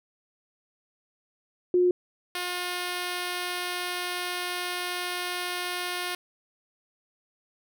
sine / 5% pulse tone pair in turn, 359 / 357.4 Hz, F4 / F4, +48 / +40 cents, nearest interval unison, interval 8 cents, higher first, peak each -18 dBFS, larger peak neither, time 1.74-1.91 / 2.35-6.15 s, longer second, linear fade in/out 2 ms, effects none

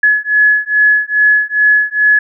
sine beating tone pair, 1698 / 1700.4 Hz, G#6 / G#6, +38 / +40 cents, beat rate 2.4 Hz, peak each -11 dBFS, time 0.03-2.19 s, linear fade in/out 5 ms, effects none

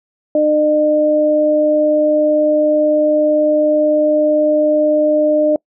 sine tone pair together, 303 / 606 Hz, D#4 / D#5, -46 / -46 cents, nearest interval octave, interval 1200 cents, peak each -16 / -11 dBFS, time 0.35-5.56 s, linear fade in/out 2 ms, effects noise-tail reverb RT60 0.1 s tail -26 dB re dry

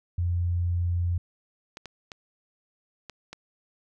sine tone, 87.31 Hz, F2, in tune, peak -23 dBFS, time 0.18-1.18 s, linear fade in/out 5 ms
clicks, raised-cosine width 0.2 ms, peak -22 dBFS, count 5, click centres 1.771 / 1.857 / 2.118 / 3.097 / 3.33 s
effects none

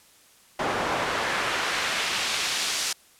pink noise with band-pass filter sweep, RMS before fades -27 dBFS, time 0.59-2.93 s, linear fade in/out 5 ms, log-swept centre 750 to 5600 Hz, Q 0.77, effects white hiss -56 dBFS RMS until 3.19 s + low-pass 12000 Hz 12 dB/octave

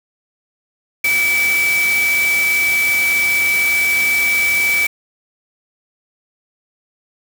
sine tone in noise, 2301 Hz, D7, 36 cents flat, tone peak -13 dBFS, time 1.04-4.87 s, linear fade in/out 5 ms, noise white, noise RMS -24 dBFS, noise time 1.04-4.87 s, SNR +8 dB, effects none

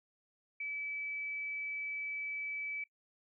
sine tone, 2300 Hz, D7, 37 cents flat, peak -37 dBFS, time 0.6-2.84 s, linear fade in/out 5 ms, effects noise-tail reverb RT60 0.1 s tail -19 dB re dry

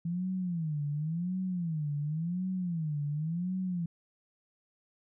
sine tone with vibrato, 164.81 Hz, E3, in tune, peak -30 dBFS, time 0.05-3.86 s, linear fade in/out 5 ms, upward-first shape sine, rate 0.92 Hz, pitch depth 220 cents each way, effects none

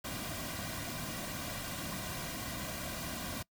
pink noise with comb filter, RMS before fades -40 dBFS, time 0.04-3.43 s, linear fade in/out 10 ms, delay 2.3 ms, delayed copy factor -0.65, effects noise-tail reverb RT60 0.1 s tail -23 dB re dry

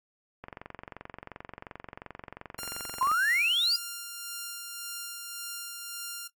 click train, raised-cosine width 0.5 ms, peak -25 dBFS, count 62, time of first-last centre 0.44-3.115 s, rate 22.8 Hz
5% pulse tone with tremolo, 1396.9 Hz, F6, in tune, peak -24 dBFS, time 2.58-6.28 s, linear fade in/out 10 ms, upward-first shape sine, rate 1.8 Hz, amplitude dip 30%
sine exponential sweep, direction up, 1000 to 4978 Hz, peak -23 dBFS, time 3.01-3.76 s, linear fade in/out 2 ms
effects noise-tail reverb RT60 0.1 s tail -19 dB re dry + AAC 64 kbps

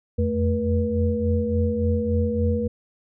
sine tone cluster, 84.9 / 88.4 / 221 / 481.9 Hz, F2 / F2 / A3 / B4, -48 / +22 / +8 / -43 cents, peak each -25 dBFS, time 0.18-2.68 s, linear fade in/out 10 ms, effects none

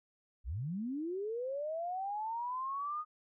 sine linear sweep, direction up, 46.25 to 1244.5 Hz, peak -35 dBFS, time 0.44-3.05 s, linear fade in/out 50 ms, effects none

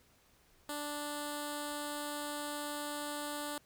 5% pulse tone with notch filter, 293.7 Hz, D4, in tune, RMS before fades -40 dBFS, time 0.69-3.58 s, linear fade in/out 2 ms, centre 2300 Hz, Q 0.85, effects pink hiss -67 dBFS RMS until 3.65 s

